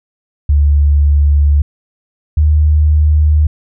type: tone pair in turn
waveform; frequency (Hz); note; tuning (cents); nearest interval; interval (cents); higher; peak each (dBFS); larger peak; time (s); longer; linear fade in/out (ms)
sine; 72.5 / 75.94; D2 / D#2; -22 / -41; minor second; 81; second; -6 / -6; neither; 0.49-1.62 / 2.37-3.47; first; 5
effects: none